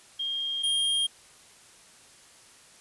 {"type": "tone pair in turn", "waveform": ["sine", "square"], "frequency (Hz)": [3221, 3221], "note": ["G7", "G7"], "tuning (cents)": [46, 46], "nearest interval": "unison", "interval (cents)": 0, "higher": "neither", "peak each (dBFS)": [-28, -24], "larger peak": "second", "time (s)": [[0.19, 0.63], [0.63, 1.07]], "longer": "neither", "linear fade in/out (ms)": 10, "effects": ["white hiss -54 dBFS RMS until 2.8 s", "resampled to 24000 Hz"]}